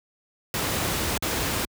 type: noise with dropouts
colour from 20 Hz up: pink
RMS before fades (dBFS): -26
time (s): 0.54-1.65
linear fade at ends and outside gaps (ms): 1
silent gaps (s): 1.177-1.224
effects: high-pass 60 Hz 12 dB/octave